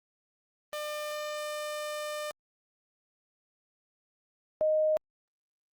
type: tone pair in turn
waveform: sawtooth / sine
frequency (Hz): 600 / 620.4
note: D5 / D#5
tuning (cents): +37 / -5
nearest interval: minor second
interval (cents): 58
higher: second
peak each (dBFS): -30 / -23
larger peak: second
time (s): 0.73-2.31 / 4.61-4.97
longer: first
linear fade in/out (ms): 0
effects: Opus 24 kbps